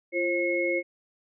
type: tone cluster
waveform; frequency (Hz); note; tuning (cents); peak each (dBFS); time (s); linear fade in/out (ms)
sine; 345.5 / 534 / 2173; F4 / C5 / C#7; -19 / +35 / -35; -28; 0.12-0.83; 50
effects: none